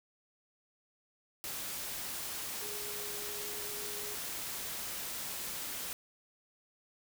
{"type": "tone in noise", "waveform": "sine", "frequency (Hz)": 415.3, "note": "G#4", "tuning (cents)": 0, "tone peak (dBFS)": -47, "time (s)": [2.62, 4.15], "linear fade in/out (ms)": 0, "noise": "white", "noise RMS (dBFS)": -40, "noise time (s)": [1.44, 5.93], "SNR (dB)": -10, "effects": []}